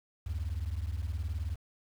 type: beating tone pair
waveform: sine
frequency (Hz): 71 / 90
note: C#2 / F#2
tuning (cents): +42 / -47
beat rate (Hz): 19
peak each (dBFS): -33 / -34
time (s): 0.26-1.56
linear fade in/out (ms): 10
effects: tanh soft clip ceiling -28 dBFS + 9-bit